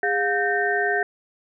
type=tone cluster; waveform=sine; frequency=408.9 / 711 / 1555 / 1826 Hz; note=G#4 / F5 / G6 / A#6; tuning=-27 / +31 / -14 / -36 cents; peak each=-25 dBFS; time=0.03-1.03 s; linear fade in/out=2 ms; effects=none